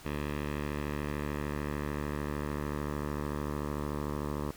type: tone with low-pass filter sweep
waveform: 10% pulse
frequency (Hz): 73.42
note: D2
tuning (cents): 0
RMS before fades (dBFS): -35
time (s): 0.05-4.51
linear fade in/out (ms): 5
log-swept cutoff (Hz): 2700 to 1100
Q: 1.4
effects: pink hiss -52 dBFS RMS until 4.56 s